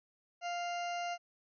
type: harmonic tone with a mistuned harmonic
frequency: 698.5 Hz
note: F5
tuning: in tune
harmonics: 1 / 2 / 3 / 4 / 6 / 7 / 8 / 9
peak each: -36 / -46 / -47 / -46 / -55 / -57 / -56 / -55 dBFS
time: 0.41-1.18 s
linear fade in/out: 50 ms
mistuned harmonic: 9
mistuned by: -18 cents
effects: none